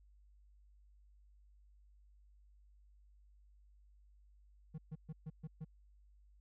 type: tone bursts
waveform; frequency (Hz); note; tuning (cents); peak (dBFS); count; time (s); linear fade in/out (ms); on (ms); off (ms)
triangle; 156.7; D#3; +13; -40; 6; 4.74-5.648; 10; 43; 130
effects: added 50 Hz sine -62 dBFS peak until 6.4 s